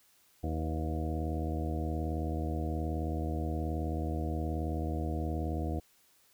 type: harmonic tone with a mistuned harmonic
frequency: 78.8 Hz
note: D#2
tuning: 23 cents sharp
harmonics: 1 / 2 / 3 / 4 / 5 / 6 / 7 / 8 / 9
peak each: -33 / -40 / -41 / -39 / -47 / -44 / -51 / -47 / -43 dBFS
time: 0.43-5.8 s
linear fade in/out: 10 ms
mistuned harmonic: 6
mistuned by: +56 cents
effects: white hiss -66 dBFS RMS until 6.33 s